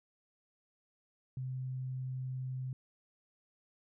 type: tone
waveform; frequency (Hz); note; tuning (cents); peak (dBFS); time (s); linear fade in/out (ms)
sine; 129.4; C3; -19; -36; 1.37-2.73; 2
effects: none